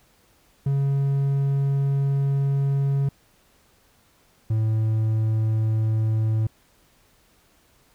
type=tone pair in turn; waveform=triangle; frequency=138.59 / 110 Hz; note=C#3 / A2; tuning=0 / 0 cents; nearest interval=major third; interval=400 cents; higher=first; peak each=-17 dBFS; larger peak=neither; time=0.66-3.09 / 4.5-6.47 s; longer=first; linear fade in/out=5 ms; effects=pink hiss -60 dBFS RMS until 7.94 s